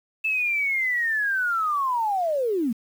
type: linear sweep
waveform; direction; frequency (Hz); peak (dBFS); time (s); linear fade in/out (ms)
sine; down; 2640 to 210.8; -21; 0.24-2.73; 10
effects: 8-bit